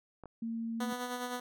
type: clicks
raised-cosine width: 1 ms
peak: -33 dBFS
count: 2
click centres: 0.237 / 0.257 s
type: tone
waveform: sine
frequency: 228.3 Hz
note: A#3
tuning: 36 cents flat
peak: -34 dBFS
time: 0.42-0.93 s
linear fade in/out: 5 ms
type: tone with tremolo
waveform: 10% pulse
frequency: 247.1 Hz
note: B3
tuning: 1 cent sharp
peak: -26 dBFS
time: 0.8-1.4 s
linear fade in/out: 5 ms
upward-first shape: sine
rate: 9.7 Hz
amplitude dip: 45%
effects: none